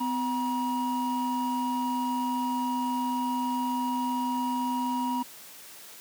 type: tone pair together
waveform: triangle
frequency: 253.2 / 956 Hz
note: B3 / A#5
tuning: +43 / +43 cents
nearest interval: octave + major seventh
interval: 2300 cents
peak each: -27 dBFS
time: 0-5.23 s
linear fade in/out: 10 ms
effects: white hiss -47 dBFS RMS until 6 s + high-pass 150 Hz 12 dB/octave